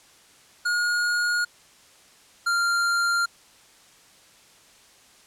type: tone pair in turn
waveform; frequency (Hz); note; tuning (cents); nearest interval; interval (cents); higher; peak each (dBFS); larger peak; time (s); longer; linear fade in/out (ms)
square; 1435 / 1391.7; F6 / F6; +47 / -6; minor second; 53; first; -22 / -21; second; 0.65-1.45 / 2.46-3.26; neither; 10
effects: white hiss -54 dBFS RMS until 5.26 s + low-pass 9000 Hz 12 dB/octave